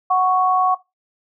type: tone pair together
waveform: sine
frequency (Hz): 740 / 1110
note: F#5 / C#6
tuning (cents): 0 / +2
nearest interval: perfect fifth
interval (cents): 702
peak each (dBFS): -16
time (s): 0.1-0.75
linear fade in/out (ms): 10
effects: noise-tail reverb RT60 0.2 s tail -18 dB re dry

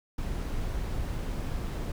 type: noise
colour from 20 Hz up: brown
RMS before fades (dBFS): -32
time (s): 0.18-1.92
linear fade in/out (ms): 5
effects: none

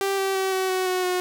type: tone with pitch steps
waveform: sawtooth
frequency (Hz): 392 / 387.1 / 382.2 / 377.3 / 372.6 / 367.9 / 363.2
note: G4 / G4 / G4 / F#4 / F#4 / F#4 / F#4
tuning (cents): 0 / -22 / -44 / +34 / +12 / -10 / -32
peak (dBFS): -18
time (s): 0.01-1.2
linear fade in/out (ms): 0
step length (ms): 170
effects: none

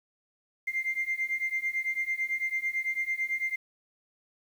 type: beating tone pair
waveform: sine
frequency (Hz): 2093 / 2102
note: C7 / C7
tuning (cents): 0 / +7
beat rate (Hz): 9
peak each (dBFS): -31 / -30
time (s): 0.67-3.56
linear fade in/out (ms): 10
effects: tanh soft clip ceiling -21 dBFS + 9-bit

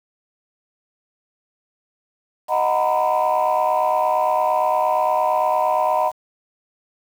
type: chord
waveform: sine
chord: B major seventh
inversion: first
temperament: equal with one note detuned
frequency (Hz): 622.3 / 740 / 932.3 / 1001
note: D#5 / F#5 / A#5 / B5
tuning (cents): 0 / 0 / 0 / +23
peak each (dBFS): -20 / -20 / -21 / -21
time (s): 2.48-6.12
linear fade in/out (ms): 50
effects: tanh soft clip ceiling -10 dBFS + 7-bit

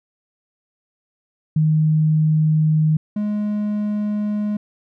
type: tone pair in turn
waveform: sine / triangle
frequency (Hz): 155.56 / 209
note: D#3 / G#3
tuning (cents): 0 / +11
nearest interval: perfect fourth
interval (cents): 511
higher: second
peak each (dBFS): -13 / -17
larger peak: first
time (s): 1.56-2.97 / 3.16-4.57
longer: neither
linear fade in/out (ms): 5
effects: none

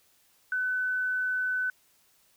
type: tone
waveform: sine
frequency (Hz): 1506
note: F#6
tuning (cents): +30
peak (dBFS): -26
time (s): 0.52-1.7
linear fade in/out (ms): 2
effects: white hiss -65 dBFS RMS until 2.36 s

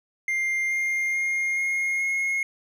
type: tone with pitch steps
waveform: triangle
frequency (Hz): 2100 / 2115 / 2129 / 2144 / 2159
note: C7 / C7 / C7 / C7 / C#7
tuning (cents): +6 / +18 / +30 / +42 / -46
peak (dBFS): -21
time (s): 0.28-2.43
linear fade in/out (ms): 2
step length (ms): 430
effects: none

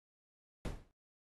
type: noise with exponential decay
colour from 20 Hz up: brown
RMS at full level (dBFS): -33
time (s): 0.65-0.91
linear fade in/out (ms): 0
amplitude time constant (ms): 55
effects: AAC 32 kbps

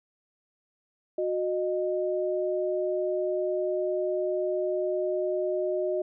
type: tone pair together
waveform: sine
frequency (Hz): 366.2 / 615.9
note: F#4 / D#5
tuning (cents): -18 / -18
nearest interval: major sixth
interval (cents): 900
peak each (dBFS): -28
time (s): 1.18-6.02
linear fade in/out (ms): 5
effects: none

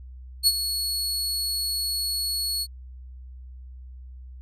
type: tone with ADSR envelope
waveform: sawtooth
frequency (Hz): 4367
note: C#8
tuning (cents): -27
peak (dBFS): -11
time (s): 0.43-2.67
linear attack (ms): 41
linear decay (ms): 43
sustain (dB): -11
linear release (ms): 51
effects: added 63 Hz sine -39 dBFS peak until 4.41 s + resampled to 32000 Hz

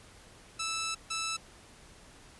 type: tone bursts at uneven times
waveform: 10% pulse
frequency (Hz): 1317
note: E6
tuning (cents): -2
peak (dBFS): -24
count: 2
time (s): 0.59-0.95 / 1.1-1.37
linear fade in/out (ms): 10
effects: pink hiss -55 dBFS RMS until 2.39 s + resampled to 24000 Hz

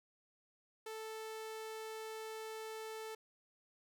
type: tone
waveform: sawtooth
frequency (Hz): 440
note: A4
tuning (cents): 0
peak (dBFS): -40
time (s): 0.86-3.15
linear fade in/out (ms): 5
effects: none

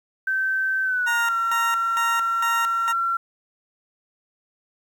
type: tone with pitch glide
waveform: sine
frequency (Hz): 1546 to 1361.5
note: G6 to F6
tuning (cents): -24 to -44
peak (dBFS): -20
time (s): 0.27-3.17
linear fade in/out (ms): 5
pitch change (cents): -220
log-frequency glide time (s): 0.83-1.36
type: tone with tremolo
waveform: 20% pulse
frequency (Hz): 931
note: A#5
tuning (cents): -2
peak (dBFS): -19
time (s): 1.06-2.93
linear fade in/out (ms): 20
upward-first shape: square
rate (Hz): 2.2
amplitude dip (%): 80
effects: 9-bit

